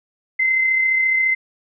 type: tone with amplitude modulation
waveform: sine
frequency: 2066 Hz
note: C7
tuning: 22 cents flat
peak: -13 dBFS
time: 0.39-1.35 s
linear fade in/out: 10 ms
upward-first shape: sine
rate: 34.5 Hz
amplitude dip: 35%
effects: none